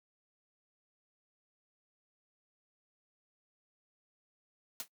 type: noise with exponential decay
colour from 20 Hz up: white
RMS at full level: -35 dBFS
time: 4.8-4.88 s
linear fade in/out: 1 ms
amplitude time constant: 17 ms
effects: noise-tail reverb RT60 0.1 s tail -22 dB re dry + high-pass 200 Hz 12 dB/octave